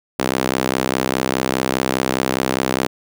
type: tone with high-pass filter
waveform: sawtooth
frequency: 64.9 Hz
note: C2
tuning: 13 cents flat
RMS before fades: -20 dBFS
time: 0.19-2.87 s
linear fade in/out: 5 ms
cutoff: 280 Hz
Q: 0.86
effects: none